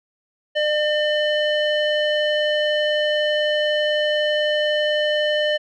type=tone with low-pass filter; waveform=square; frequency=602 Hz; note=D5; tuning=43 cents sharp; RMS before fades=-20 dBFS; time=0.55-5.58 s; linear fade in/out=20 ms; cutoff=2800 Hz; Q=3.2; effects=none